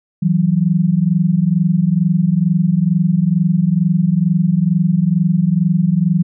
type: tone pair together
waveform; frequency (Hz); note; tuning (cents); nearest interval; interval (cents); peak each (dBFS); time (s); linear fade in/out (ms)
sine; 162.78 / 185; E3 / F#3; -21 / 0; major second; 221; -14; 0.22-6.23; 10
effects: none